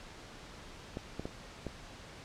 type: clicks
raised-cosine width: 2 ms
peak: -24 dBFS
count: 4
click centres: 0.971 / 1.196 / 1.255 / 1.667 s
effects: pink hiss -50 dBFS RMS until 2.24 s + low-pass 6000 Hz 12 dB/octave